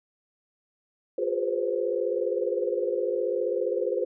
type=tone cluster; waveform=sine; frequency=357.1 / 412.1 / 487.7 / 507 / 527 Hz; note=F4 / G#4 / B4 / B4 / C5; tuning=+39 / -13 / -22 / +45 / +12 cents; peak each=-31 / -30 / -32 / -32 / -30 dBFS; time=1.18-4.05 s; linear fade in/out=5 ms; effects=none

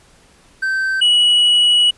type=tone pair in turn; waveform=triangle; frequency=1551 / 2928 Hz; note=G6 / F#7; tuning=-19 / -19 cents; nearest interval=major seventh; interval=1100 cents; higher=second; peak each=-14 / -8 dBFS; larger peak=second; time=0.62-1.01 / 1.01-1.91 s; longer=second; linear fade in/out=10 ms; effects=pink hiss -50 dBFS RMS until 1.97 s + resampled to 24000 Hz

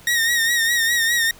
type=tone with vibrato; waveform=sawtooth; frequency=1864.7 Hz; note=A#6; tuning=in tune; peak=-13 dBFS; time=0.07-1.31 s; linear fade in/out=2 ms; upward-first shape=sine; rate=4.9 Hz; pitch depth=53 cents each way; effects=pink hiss -46 dBFS RMS until 1.39 s

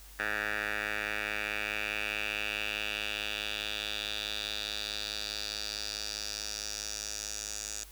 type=tone with band-pass filter sweep; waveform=10% pulse; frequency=104.7 Hz; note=G#2; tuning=15 cents sharp; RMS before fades=-36 dBFS; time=0.19-7.84 s; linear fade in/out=5 ms; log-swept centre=1800 to 6700 Hz; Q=3.3; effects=added 50 Hz sine -51 dBFS peak until 7.91 s + white hiss -54 dBFS RMS until 7.91 s

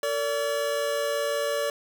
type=tone cluster; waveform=square; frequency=456.4 / 575 / 1141 Hz; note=A#4 / D5 / C#6; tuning=-37 / -37 / +50 cents; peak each=-32 / -27 / -36 dBFS; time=0.03-1.7 s; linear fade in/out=2 ms; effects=none

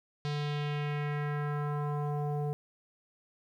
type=tone with low-pass filter sweep; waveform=square; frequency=147 Hz; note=D3; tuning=2 cents sharp; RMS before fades=-33 dBFS; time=0.25-2.53 s; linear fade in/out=0 ms; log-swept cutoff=4400 to 610 Hz; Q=2.1; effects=11-bit

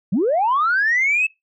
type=linear sweep; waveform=sine; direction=up; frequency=155.56 to 2637 Hz; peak=-14 dBFS; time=0.12-1.27 s; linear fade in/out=10 ms; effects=noise-tail reverb RT60 0.2 s tail -23 dB re dry + tanh soft clip ceiling -11 dBFS

